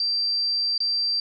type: tone with dropouts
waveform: sine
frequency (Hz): 4699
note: D8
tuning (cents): 0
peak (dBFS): -21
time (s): 0-1.2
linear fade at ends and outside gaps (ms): 2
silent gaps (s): 0.779-0.803
effects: none